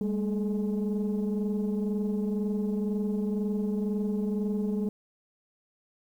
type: tone cluster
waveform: sine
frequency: 201.1 / 223.1 / 426.5 Hz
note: G3 / A3 / G#4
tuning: +44 / +24 / +46 cents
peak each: -26 / -34 / -32 dBFS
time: 0.01-4.89 s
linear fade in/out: 2 ms
effects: tanh soft clip ceiling -22 dBFS + 10-bit